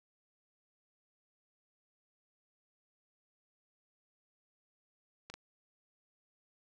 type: clicks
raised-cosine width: 0.2 ms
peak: -28 dBFS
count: 2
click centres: 5.3 / 5.34 s
effects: none